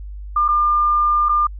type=tone with dropouts; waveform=sine; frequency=1200 Hz; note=D6; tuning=37 cents sharp; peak=-13 dBFS; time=0.36-1.47 s; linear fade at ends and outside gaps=5 ms; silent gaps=0.481-0.486 / 1.287-1.292 s; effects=added 50 Hz sine -29 dBFS peak until 1.59 s